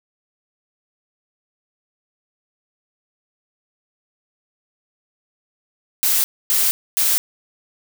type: noise bursts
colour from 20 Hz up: blue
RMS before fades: -17 dBFS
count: 3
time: 6.03-7.18 s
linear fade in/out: 0 ms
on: 210 ms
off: 260 ms
effects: none